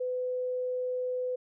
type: tone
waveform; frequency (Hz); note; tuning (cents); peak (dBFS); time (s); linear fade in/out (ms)
sine; 503; B4; +32; -29; 0-1.36; 10
effects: none